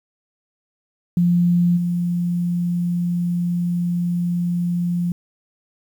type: tone with level steps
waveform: sine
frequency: 174.61 Hz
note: F3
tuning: in tune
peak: -13 / -18 dBFS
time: 1.17-5.12 s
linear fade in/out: 2 ms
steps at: 1.76 s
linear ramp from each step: 20 ms
effects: 8-bit